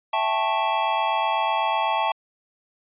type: chord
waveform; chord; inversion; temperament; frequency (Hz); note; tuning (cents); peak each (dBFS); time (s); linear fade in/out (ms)
square; A dominant seventh; second; just; 660 / 792 / 880 / 1100; E5 / G5 / A5 / C#6; +2 / +18 / 0 / -14; -29 / -29 / -24 / -28; 0.13-2.12; 5
effects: resampled to 8000 Hz